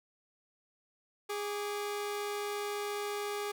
sawtooth tone pair together, 411.5 / 1160.2 Hz, G#4 / D6, -16 / -21 cents, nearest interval octave + tritone, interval 1795 cents, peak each -31 / -40 dBFS, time 1.29-3.52 s, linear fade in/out 10 ms, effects none

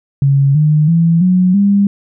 sine tone with pitch steps, 138.59 / 152.01 / 166.73 / 182.87 / 200.6 Hz, C#3 / D#3 / E3 / F#3 / G3, 0 / -40 / +20 / -20 / +40 cents, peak -7 dBFS, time 0.22-1.87 s, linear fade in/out 2 ms, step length 330 ms, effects none

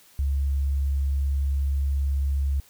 sine tone, 69.3 Hz, C#2, in tune, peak -21 dBFS, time 0.19-2.6 s, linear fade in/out 0 ms, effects white hiss -55 dBFS RMS until 2.69 s

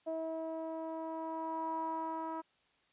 sawtooth tone with low-pass filter sweep, 322.7 Hz, E4, 37 cents flat, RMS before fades -39 dBFS, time 0.06-2.42 s, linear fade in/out 20 ms, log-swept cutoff 700 to 1100 Hz, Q 7.6, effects white hiss -72 dBFS RMS until 2.92 s + resampled to 8000 Hz

